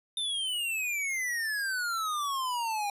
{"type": "exponential sweep", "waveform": "square", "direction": "down", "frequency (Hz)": [3618, 802], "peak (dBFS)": -30, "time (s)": [0.17, 2.9], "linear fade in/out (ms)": 2, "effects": ["resampled to 32000 Hz"]}